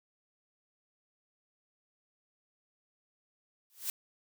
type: noise with exponential growth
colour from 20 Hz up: blue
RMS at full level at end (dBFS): -31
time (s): 3.7-3.9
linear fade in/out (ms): 0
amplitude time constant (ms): 42
effects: none